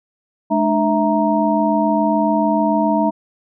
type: tone cluster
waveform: sine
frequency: 212.3 / 299.3 / 656 / 934 Hz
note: G#3 / D4 / E5 / A#5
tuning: +38 / +33 / -9 / +3 cents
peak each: -19 dBFS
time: 0.5-3.11 s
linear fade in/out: 20 ms
effects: none